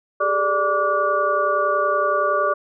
sine tone cluster, 395.9 / 426.6 / 589 / 1161 / 1438 Hz, G4 / G#4 / D5 / D6 / F#6, +17 / +46 / +5 / -20 / -50 cents, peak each -28 / -29 / -21 / -20 / -26 dBFS, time 0.2-2.54 s, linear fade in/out 10 ms, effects none

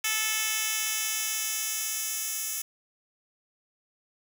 10% pulse tone with high-pass filter sweep, 436.2 Hz, A4, 15 cents flat, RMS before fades -30 dBFS, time 0.04-2.62 s, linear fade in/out 5 ms, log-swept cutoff 2900 to 7200 Hz, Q 0.74, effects none

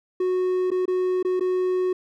triangle tone with dropouts, 367.5 Hz, F#4, 12 cents flat, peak -18 dBFS, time 0.2-1.93 s, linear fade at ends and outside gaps 5 ms, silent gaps 0.705-0.715 / 0.856-0.879 / 1.228-1.248 / 1.397-1.407 s, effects none

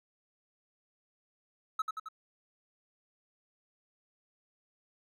triangle tone with echo, 1293 Hz, E6, 34 cents flat, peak -26 dBFS, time 1.79-1.82 s, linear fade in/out 5 ms, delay 89 ms, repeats 3, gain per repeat -4 dB, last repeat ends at 2.087 s, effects none

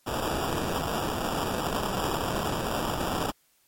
white noise with sample-and-hold, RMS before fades -29 dBFS, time 0.06-3.32 s, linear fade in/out 20 ms, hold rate 2100 Hz, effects white hiss -66 dBFS RMS until 3.67 s + MP3 64 kbps

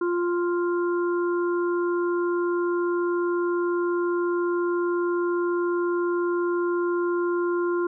harmonic tone, 349.2 Hz, F4, in tune, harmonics 1 / 3 / 4, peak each -22 / -32 / -34 dBFS, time 0.01-7.87 s, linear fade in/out 5 ms, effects none

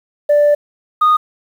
sine tone pair in turn, 587 / 1234.9 Hz, D5 / D#6, -1 / -13 cents, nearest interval octave + minor second, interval 1288 cents, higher second, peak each -6 dBFS, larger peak neither, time 0.29-0.55 / 1.01-1.17 s, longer first, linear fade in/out 10 ms, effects tanh soft clip ceiling -6 dBFS + 7-bit

